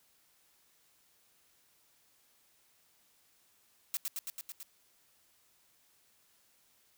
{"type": "noise with echo", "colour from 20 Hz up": "blue", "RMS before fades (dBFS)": -34, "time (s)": [3.94, 3.97], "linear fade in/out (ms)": 0, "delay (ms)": 110, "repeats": 6, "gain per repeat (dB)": -2, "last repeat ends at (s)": 4.63, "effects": ["white hiss -69 dBFS RMS until 6.97 s"]}